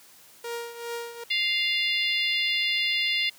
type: tone with tremolo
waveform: sawtooth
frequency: 470 Hz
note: A#4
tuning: 14 cents sharp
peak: -26 dBFS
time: 0.44-1.24 s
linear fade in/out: 5 ms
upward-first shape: triangle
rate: 2.5 Hz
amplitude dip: 75%
type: harmonic tone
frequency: 698.5 Hz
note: F5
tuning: in tune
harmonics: 3 / 4 / 5 / 6 / 7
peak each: -27 / -28 / -29 / -33 / -35 dBFS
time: 1.3-3.3 s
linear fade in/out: 10 ms
effects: white hiss -53 dBFS RMS until 3.38 s + high-pass 100 Hz 12 dB/octave